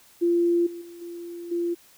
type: tone with level steps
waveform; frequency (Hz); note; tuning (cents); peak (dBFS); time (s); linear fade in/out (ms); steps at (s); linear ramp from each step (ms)
sine; 344.2; F4; -25; -18 / -34 / -40 / -34 / -23; 0.21-1.75; 20; 0.66 / 0.81 / 1.01 / 1.51; 10
effects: white hiss -55 dBFS RMS until 1.97 s